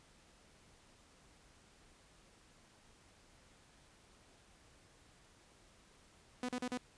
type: tone bursts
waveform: sawtooth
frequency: 249.1 Hz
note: B3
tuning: 15 cents sharp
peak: -33 dBFS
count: 4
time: 6.43-6.775 s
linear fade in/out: 2 ms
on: 57 ms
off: 39 ms
effects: pink hiss -65 dBFS RMS until 6.97 s + resampled to 22050 Hz